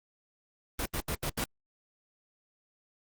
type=noise bursts; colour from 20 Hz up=pink; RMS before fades=-32 dBFS; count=5; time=0.79-1.441 s; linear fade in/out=2 ms; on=67 ms; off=79 ms; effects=Opus 24 kbps